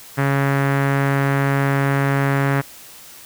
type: tone with low-pass filter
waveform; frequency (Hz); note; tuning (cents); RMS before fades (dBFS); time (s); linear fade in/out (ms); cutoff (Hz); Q
sawtooth; 138.59; C#3; 0; -18; 0.17-2.62; 20; 1800; 2.4
effects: white hiss -41 dBFS RMS until 3.25 s